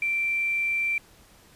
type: tone with quantisation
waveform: sine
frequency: 2349 Hz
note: D7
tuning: in tune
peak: -23 dBFS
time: 0.02-0.98 s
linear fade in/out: 2 ms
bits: 8
effects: pink hiss -55 dBFS RMS until 1.55 s + resampled to 32000 Hz